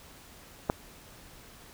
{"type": "clicks", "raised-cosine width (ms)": 1, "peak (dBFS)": [-26, -10], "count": 2, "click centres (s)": [0.694, 0.699], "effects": ["pink hiss -52 dBFS RMS until 1.73 s"]}